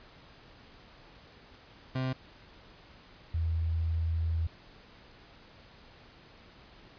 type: tone pair in turn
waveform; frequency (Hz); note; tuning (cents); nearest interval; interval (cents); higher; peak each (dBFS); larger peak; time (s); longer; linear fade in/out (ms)
30% pulse / sine; 130 / 81.89; C3 / E2; -11 / -11; minor sixth; 800; first; -27; neither; 1.95-2.13 / 3.34-4.47; second; 5
effects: pink hiss -55 dBFS RMS until 6.98 s + resampled to 11025 Hz